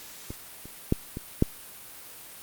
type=clicks; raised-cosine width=3 ms; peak=-23 / -29 / -8 / -20 / -6 dBFS; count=5; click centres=0.305 / 0.656 / 0.924 / 1.171 / 1.424 s; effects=white hiss -45 dBFS RMS until 2.42 s + Opus 48 kbps